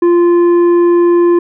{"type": "tone with tanh clipping", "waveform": "sine", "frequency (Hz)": 346.8, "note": "F4", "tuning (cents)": -12, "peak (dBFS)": -7, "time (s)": [0.02, 1.39], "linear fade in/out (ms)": 5, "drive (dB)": 7, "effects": []}